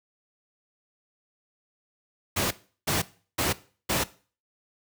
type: noise bursts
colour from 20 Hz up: pink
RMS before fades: -25 dBFS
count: 4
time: 2.36-4.04 s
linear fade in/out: 10 ms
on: 150 ms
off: 360 ms
effects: noise-tail reverb RT60 0.4 s tail -18 dB re dry + high-pass 80 Hz 12 dB/octave

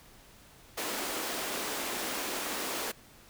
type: high-pass noise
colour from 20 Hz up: pink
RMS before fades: -35 dBFS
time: 0.77-2.92 s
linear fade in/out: 10 ms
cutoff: 260 Hz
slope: 24 dB/octave
effects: pink hiss -56 dBFS RMS until 3.29 s

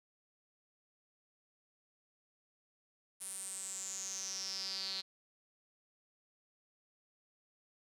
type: tone with band-pass filter sweep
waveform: sawtooth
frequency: 191.7 Hz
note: G3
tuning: 38 cents flat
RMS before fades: -42 dBFS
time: 3.2-5.02 s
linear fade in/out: 20 ms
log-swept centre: 9800 to 4200 Hz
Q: 8.9
effects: none

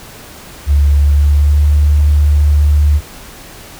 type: tone with pitch glide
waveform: sine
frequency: 71.7 to 73.76 Hz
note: D2 to D2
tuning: -41 to +8 cents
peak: -6 dBFS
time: 0.66-3.01 s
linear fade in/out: 50 ms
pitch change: +49 cents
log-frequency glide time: 0.95-1.68 s
effects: pink hiss -34 dBFS RMS until 3.79 s

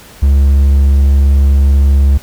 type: tone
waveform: triangle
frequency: 69.3 Hz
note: C#2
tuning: in tune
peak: -3 dBFS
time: 0.22-2.18 s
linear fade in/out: 10 ms
effects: pink hiss -37 dBFS RMS until 2.22 s

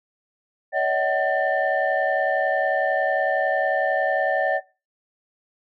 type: tone cluster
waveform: sine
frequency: 567 / 638 / 754 / 1790 Hz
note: C#5 / D#5 / F#5 / A6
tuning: +39 / +43 / +32 / +29 cents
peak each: -24 dBFS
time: 0.72-4.61 s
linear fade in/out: 50 ms
effects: noise-tail reverb RT60 0.3 s tail -21 dB re dry + tanh soft clip ceiling -11 dBFS

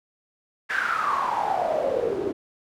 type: noise with band-pass filter sweep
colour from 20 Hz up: pink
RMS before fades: -25 dBFS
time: 0.69-2.33 s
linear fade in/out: 20 ms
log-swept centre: 1700 to 360 Hz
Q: 9.9
effects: none

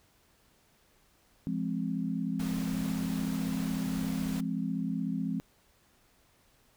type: chord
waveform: sine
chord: F minor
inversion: none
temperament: equal with one note detuned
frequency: 171.61 / 207.7 / 261.6 Hz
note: F3 / Ab3 / C4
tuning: -30 / 0 / 0 cents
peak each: -34 dBFS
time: 1.47-5.4 s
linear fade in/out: 0 ms
type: noise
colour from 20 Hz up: pink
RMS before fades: -43 dBFS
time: 2.39-4.41 s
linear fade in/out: 10 ms
effects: pink hiss -66 dBFS RMS until 6.76 s

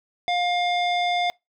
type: tone with low-pass filter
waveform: square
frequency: 708 Hz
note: F5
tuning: 23 cents sharp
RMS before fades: -23 dBFS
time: 0.28-1.3 s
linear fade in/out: 0 ms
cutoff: 3500 Hz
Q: 2.3
effects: noise-tail reverb RT60 0.2 s tail -25 dB re dry

